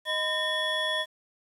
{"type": "tone cluster", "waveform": "triangle", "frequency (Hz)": [624, 1009, 1824, 3377], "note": ["D#5", "B5", "A#6", "G#7"], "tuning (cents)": [5, 37, -38, 28], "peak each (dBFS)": [-31, -34, -29, -28], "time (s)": [0.05, 1.06], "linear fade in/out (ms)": 50, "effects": ["resampled to 32000 Hz", "9-bit"]}